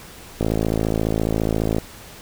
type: click train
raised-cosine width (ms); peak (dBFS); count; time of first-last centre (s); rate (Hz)
2; -7; 76; 0.41-1.784; 54.6
effects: pink hiss -41 dBFS RMS until 2.21 s